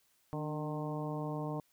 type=harmonic tone with a mistuned harmonic; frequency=152.3 Hz; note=D#3; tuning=37 cents flat; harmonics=1 / 2 / 3 / 4 / 5 / 6 / 7; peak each=-38 / -41 / -44 / -44 / -47 / -47 / -48 dBFS; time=0.33-1.6 s; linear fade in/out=0 ms; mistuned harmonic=2; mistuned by=-45 cents; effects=white hiss -72 dBFS RMS until 1.72 s